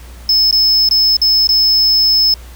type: tone with dropouts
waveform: triangle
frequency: 5220 Hz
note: E8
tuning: 18 cents flat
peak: -7 dBFS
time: 0.29-2.34 s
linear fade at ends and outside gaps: 2 ms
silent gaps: 0.511-0.526 / 0.889-0.91 / 1.168-1.216 / 1.472-1.49 s
effects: added 60 Hz sine -32 dBFS peak until 2.55 s + pink hiss -41 dBFS RMS until 2.55 s